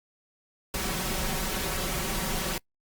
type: noise with comb filter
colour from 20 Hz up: pink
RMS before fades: -30 dBFS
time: 0.74-2.58 s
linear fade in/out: 2 ms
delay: 5.3 ms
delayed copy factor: +0.65
effects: noise-tail reverb RT60 0.1 s tail -26 dB re dry + Opus 48 kbps